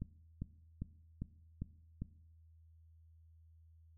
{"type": "click train", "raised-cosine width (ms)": 5, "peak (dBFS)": -27, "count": 6, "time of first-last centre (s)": [0.02, 2.02], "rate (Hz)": 2.5, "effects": ["noise-tail reverb RT60 0.7 s tail -19 dB re dry", "added 81 Hz sine -60 dBFS peak until 3.97 s"]}